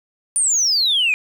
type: exponential sweep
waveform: sine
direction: down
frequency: 9397 to 2400 Hz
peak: -13 dBFS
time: 0.36-1.14 s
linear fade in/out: 0 ms
effects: tanh soft clip ceiling -11 dBFS + 8-bit